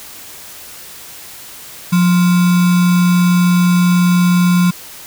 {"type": "tone with sample-and-hold", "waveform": "sine", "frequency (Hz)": 178, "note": "F3", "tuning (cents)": 33, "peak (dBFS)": -8, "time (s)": [1.92, 4.71], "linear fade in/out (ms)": 10, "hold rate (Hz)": 1225, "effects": ["white hiss -34 dBFS RMS until 5.06 s"]}